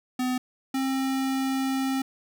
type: tone pair in turn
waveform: square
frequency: 253 / 266.4 Hz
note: B3 / C4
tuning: +42 / +31 cents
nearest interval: minor second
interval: 89 cents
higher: second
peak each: -25 dBFS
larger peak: neither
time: 0.19-0.38 / 0.74-2.02 s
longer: second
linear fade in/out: 5 ms
effects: none